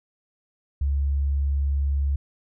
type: tone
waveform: sine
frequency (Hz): 70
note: C#2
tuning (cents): +18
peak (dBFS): -20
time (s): 0.81-2.16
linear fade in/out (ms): 5
effects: none